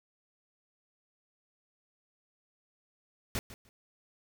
pink noise with echo, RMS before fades -33 dBFS, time 3.35-3.39 s, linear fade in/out 0 ms, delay 150 ms, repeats 2, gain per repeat -15 dB, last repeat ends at 3.69 s, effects none

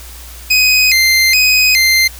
25% pulse tone with vibrato, 2288 Hz, D7, 46 cents flat, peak -4 dBFS, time 0.5-2.08 s, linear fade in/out 10 ms, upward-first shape square, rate 1.2 Hz, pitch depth 160 cents each way, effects added 60 Hz sine -32 dBFS peak until 2.19 s + white hiss -35 dBFS RMS until 2.19 s

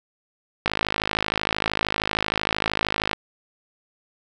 click train, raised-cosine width 0.3 ms, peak -5 dBFS, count 132, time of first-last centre 0.66-3.132 s, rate 53 Hz, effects none

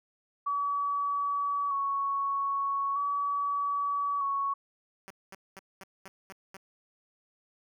sine tone with vibrato, 1125 Hz, C#6, 25 cents sharp, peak -27 dBFS, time 0.46-4.54 s, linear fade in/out 10 ms, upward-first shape square, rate 0.4 Hz, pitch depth 23 cents each way
5% pulse tone bursts, 192.7 Hz, G3, 29 cents flat, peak -33 dBFS, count 7, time 5.08-6.568 s, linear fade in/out 0 ms, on 24 ms, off 220 ms
effects none

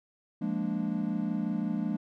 triangle chord, Bb dominant seventh, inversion second, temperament equal, 174.61 / 207.7 / 233.1 / 293.7 Hz, F3 / Ab3 / Bb3 / D4, 0 / 0 / 0 / 0 cents, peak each -33 / -30 / -32 / -34 dBFS, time 0.41-1.97 s, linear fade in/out 10 ms, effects none

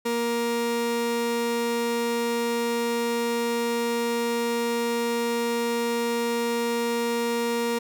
30% pulse tone pair together, 235 / 470 Hz, A#3 / A#4, +14 / +14 cents, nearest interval octave, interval 1200 cents, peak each -25 dBFS, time 0.05-7.79 s, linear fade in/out 10 ms, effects none

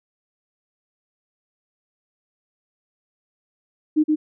sine tone with echo, 306.7 Hz, D#4, 25 cents flat, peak -13 dBFS, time 3.96-4.04 s, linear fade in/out 20 ms, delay 120 ms, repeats 1, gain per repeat -2 dB, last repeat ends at 4.16 s, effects none

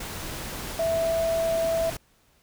sine tone in noise, 659.3 Hz, E5, in tune, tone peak -22 dBFS, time 0.79-1.9 s, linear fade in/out 5 ms, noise pink, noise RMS -35 dBFS, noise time 0-1.97 s, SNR +10 dB, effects pink hiss -63 dBFS RMS until 2.42 s

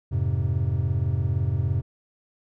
triangle chord, F minor, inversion none, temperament just, 87.31 / 104.77 / 130.96 Hz, F2 / Ab2 / C3, 0 / +16 / +2 cents, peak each -24 dBFS, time 0.11-1.82 s, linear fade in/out 20 ms, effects none

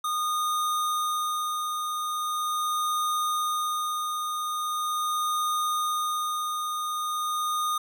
square tone with tremolo, 1228 Hz, D#6, 23 cents flat, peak -25 dBFS, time 0.04-7.78 s, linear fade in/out 5 ms, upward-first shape sine, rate 0.41 Hz, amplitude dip 35%, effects none

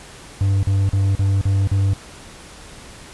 triangle tone bursts, 98 Hz, G2, in tune, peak -12 dBFS, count 6, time 0.41-1.935 s, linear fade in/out 0 ms, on 220 ms, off 41 ms, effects pink hiss -40 dBFS RMS until 3.13 s + resampled to 24000 Hz

